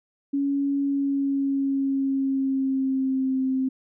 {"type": "tone with pitch glide", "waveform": "sine", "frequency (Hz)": [279.7, 262.5], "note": ["C#4", "C4"], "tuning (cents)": [16, 6], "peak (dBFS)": -21, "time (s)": [0.33, 3.69], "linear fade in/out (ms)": 10, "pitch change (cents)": -110, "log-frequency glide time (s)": [0.82, 3.4], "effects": []}